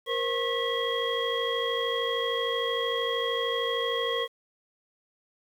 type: tone cluster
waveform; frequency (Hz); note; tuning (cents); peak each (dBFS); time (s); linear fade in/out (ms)
sine; 469.9 / 523 / 1085 / 1957 / 3273; A#4 / C5 / C#6 / B6 / G#7; +14 / -1 / -37 / -16 / -26; -29 / -33 / -33 / -34 / -31; 0.06-4.28; 50
effects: tanh soft clip ceiling -17 dBFS + 9-bit